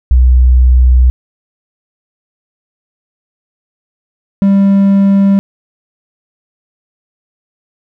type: tone pair in turn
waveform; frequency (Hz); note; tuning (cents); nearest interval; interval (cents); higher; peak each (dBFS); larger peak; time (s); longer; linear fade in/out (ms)
sine / triangle; 62.6 / 197.26; B1 / G3; +24 / +11; octave + minor sixth; 1987; second; -3; neither; 0.11-1.1 / 4.42-5.39; first; 0
effects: none